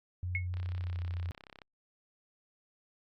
sine tone with pitch glide, 89.6 to 87.3 Hz, F2 to F2, +45 to 0 cents, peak -33 dBFS, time 0.23-1.31 s, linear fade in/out 0 ms, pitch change -45 cents, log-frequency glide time 0.77-0.99 s
sine tone with exponential decay, 2182 Hz, C#7, 28 cents flat, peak -27 dBFS, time 0.35-0.47 s, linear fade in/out 1 ms, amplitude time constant 24 ms
click train, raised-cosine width 0.3 ms, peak -33 dBFS, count 37, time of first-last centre 0.54-1.618 s, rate 33.4 Hz
effects Opus 48 kbps

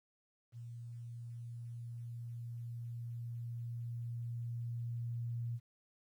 sine tone with level ramp, 118.1 Hz, A#2, 23 cents sharp, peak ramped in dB -45 to -36 dBFS, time 0.52-5.6 s, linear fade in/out 50 ms, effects 12-bit

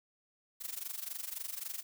blue noise with amplitude modulation, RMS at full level -38 dBFS, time 0.6-1.83 s, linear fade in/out 20 ms, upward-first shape sine, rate 23.7 Hz, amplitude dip 85%, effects none

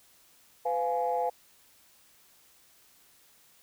sine chord, F diminished, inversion second, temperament just, 502.9 / 698.5 / 838.1 Hz, Cb5 / F5 / Ab5, +31 / 0 / +16 cents, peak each -30 dBFS, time 0.65-1.3 s, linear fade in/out 10 ms, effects tanh soft clip ceiling -18 dBFS + white hiss -61 dBFS RMS until 3.62 s

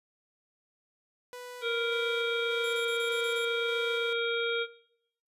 sawtooth tone with tremolo, 493.9 Hz, B4, in tune, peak -37 dBFS, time 1.33-4.13 s, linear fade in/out 0 ms, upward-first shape square, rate 1.7 Hz, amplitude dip 30%
harmonic tone, 466.2 Hz, A#4, in tune, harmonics 1 / 3 / 5 / 7 / 8, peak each -30 / -35 / -37 / -38 / -39 dBFS, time 1.61-4.67 s, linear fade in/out 50 ms
5% pulse tone bursts, 3652 Hz, A#7, 36 cents flat, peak -35 dBFS, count 7, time 2.64-3.449 s, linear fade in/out 0 ms, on 89 ms, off 31 ms
effects noise-tail reverb RT60 0.7 s tail -17 dB re dry + resampled to 32000 Hz

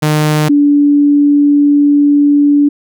sawtooth / sine tone pair in turn, 152.3 / 289 Hz, D#3 / D4, -37 / -28 cents, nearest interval major seventh, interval 1109 cents, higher second, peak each -5 dBFS, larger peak neither, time 0.02-0.49 / 0.49-2.69 s, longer second, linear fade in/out 10 ms, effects none

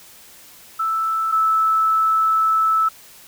sine tone pair in turn, 1318.5 / 1310.1 Hz, E6 / E6, 0 / -11 cents, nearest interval unison, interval 11 cents, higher first, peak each -18 / -14 dBFS, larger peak second, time 0.79-1.32 / 1.32-2.89 s, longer second, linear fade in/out 10 ms, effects white hiss -45 dBFS RMS until 3.27 s

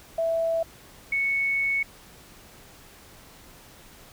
sine tone pair in turn, 659.3 / 2213 Hz, E5 / C#7, 0 / -3 cents, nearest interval octave + major sixth, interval 2097 cents, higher second, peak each -22 dBFS, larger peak neither, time 0.18-0.63 / 1.12-1.83 s, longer second, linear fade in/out 5 ms, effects pink hiss -50 dBFS RMS until 4.12 s

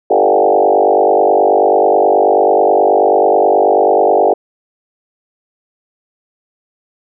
sine tone with frequency modulation, 587.3 Hz, D5, in tune, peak -7 dBFS, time 0.1-4.34 s, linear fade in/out 10 ms, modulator 49.3 Hz, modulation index 4.4, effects none

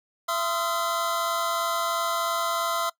square tone cluster, 673 / 1036 / 1263 / 1366 Hz, E5 / C6 / D#6 / F6, +36 / -17 / +26 / -39 cents, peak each -31 dBFS, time 0.28-2.9 s, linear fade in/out 10 ms, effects noise-tail reverb RT60 0.1 s tail -21 dB re dry

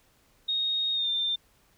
sine tone with pitch glide, 3729 to 3592 Hz, A#7 to A7, 0 to +35 cents, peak -25 dBFS, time 0.48-1.36 s, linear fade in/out 10 ms, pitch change -65 cents, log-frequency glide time 0.93-1.1 s, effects pink hiss -64 dBFS RMS until 1.77 s

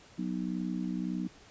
harmonic tone, 61.74 Hz, B1, in tune, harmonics 3 / 4 / 5, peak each -34 / -36 / -38 dBFS, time 0.18-1.28 s, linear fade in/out 10 ms, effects pink hiss -56 dBFS RMS until 1.5 s + resampled to 16000 Hz

